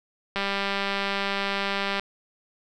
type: click train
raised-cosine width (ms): 0.3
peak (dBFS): -11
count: 325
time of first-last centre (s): 0.36-1.996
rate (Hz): 198
effects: none